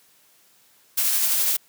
blue noise with tremolo, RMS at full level -20 dBFS, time 0.97-1.57 s, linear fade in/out 10 ms, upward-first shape triangle, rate 12 Hz, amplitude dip 30%, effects white hiss -58 dBFS RMS until 1.68 s + high-pass 100 Hz 12 dB/octave

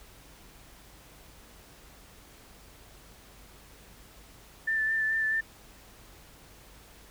sine tone with vibrato, 1770 Hz, A6, 10 cents sharp, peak -25 dBFS, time 4.67-5.41 s, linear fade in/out 10 ms, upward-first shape sine, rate 4.6 Hz, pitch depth 20 cents each way, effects added 50 Hz sine -57 dBFS peak until 7.1 s + pink hiss -54 dBFS RMS until 7.1 s

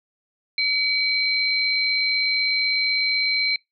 sine tone pair together, 2272 / 4108 Hz, C#7 / C8, +42 / -33 cents, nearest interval minor seventh, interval 1025 cents, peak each -22 dBFS, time 0.58-3.56 s, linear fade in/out 2 ms, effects noise-tail reverb RT60 0.2 s tail -26 dB re dry

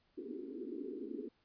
white band-pass noise, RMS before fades -44 dBFS, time 0.17-1.29 s, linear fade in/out 10 ms, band 230 to 430 Hz, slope 96 dB/octave, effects pink hiss -75 dBFS RMS until 1.44 s + resampled to 11025 Hz

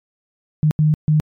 sine tone bursts at uneven times, 153.1 Hz, D#3, 28 cents flat, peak -11 dBFS, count 3, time 0.63-0.71 / 0.79-0.94 / 1.08-1.2 s, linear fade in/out 0 ms, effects MP3 96 kbps

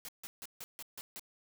white noise bursts, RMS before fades -45 dBFS, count 7, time 0.05-1.195 s, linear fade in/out 0 ms, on 35 ms, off 150 ms, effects none

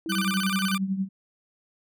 sine tone with exponential decay, 325.2 Hz, E4, 23 cents flat, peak -29 dBFS, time 0.06-0.85 s, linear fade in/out 1 ms, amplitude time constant 170 ms
sine tone with tremolo, 192.2 Hz, G3, 34 cents flat, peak -21 dBFS, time 0.08-1.09 s, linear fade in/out 50 ms, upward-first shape triangle, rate 11 Hz, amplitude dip 75%
20% pulse tone with vibrato, 1340 Hz, E6, 28 cents sharp, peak -22 dBFS, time 0.09-0.78 s, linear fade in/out 10 ms, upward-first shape square, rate 16 Hz, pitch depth 210 cents each way
effects none

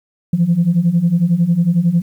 sine beating tone pair, 164.81 / 175.81 Hz, E3 / F3, 0 / +12 cents, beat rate 11 Hz, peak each -15 / -12 dBFS, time 0.33-2.02 s, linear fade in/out 5 ms, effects tanh soft clip ceiling -5 dBFS + 8-bit

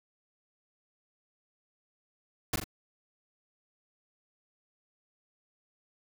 pink noise with echo, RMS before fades -29 dBFS, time 2.53-2.56 s, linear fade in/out 5 ms, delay 41 ms, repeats 2, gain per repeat -5 dB, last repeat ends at 2.642 s, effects none

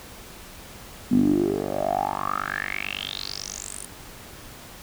10% pulse tone with band-pass filter sweep, 49 Hz, G1, in tune, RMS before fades -26 dBFS, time 1.11-3.86 s, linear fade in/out 10 ms, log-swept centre 230 to 10000 Hz, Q 7.9, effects pink hiss -43 dBFS RMS until 4.82 s

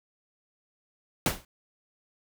pink noise with exponential decay, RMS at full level -21 dBFS, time 1.26-1.45 s, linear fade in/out 2 ms, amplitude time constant 40 ms, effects none

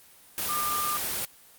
sine tone in noise, 1200 Hz, D6, 37 cents sharp, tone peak -28 dBFS, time 0.49-0.97 s, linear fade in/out 0 ms, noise white, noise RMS -30 dBFS, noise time 0.38-1.25 s, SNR -1 dB, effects white hiss -54 dBFS RMS until 1.58 s + Opus 24 kbps

